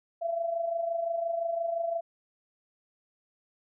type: tone with amplitude modulation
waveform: sine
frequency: 673 Hz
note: E5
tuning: 36 cents sharp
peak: -25 dBFS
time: 0.21-2.01 s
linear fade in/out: 20 ms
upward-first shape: sine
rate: 25.8 Hz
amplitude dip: 60%
effects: none